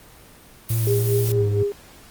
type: noise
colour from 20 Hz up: blue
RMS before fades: -30 dBFS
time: 0.69-1.32 s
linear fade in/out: 2 ms
type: tone with pitch glide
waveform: triangle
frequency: 113.4 to 103.99 Hz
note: A#2 to G#2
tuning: -47 to +3 cents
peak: -17 dBFS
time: 0.7-1.63 s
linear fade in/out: 5 ms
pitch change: -150 cents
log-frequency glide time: 1.36-1.46 s
type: tone with tremolo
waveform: sine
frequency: 405.6 Hz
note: G#4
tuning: 41 cents flat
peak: -17 dBFS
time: 0.87-1.72 s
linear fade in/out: 0 ms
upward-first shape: triangle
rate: 4.3 Hz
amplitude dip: 85%
effects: pink hiss -47 dBFS RMS until 2.1 s + Opus 24 kbps